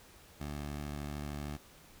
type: tone with vibrato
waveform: 15% pulse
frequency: 73 Hz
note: D2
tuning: 10 cents flat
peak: -32 dBFS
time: 0.4-1.57 s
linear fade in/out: 10 ms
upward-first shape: sine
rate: 2.9 Hz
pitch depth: 8 cents each way
effects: pink hiss -58 dBFS RMS until 2 s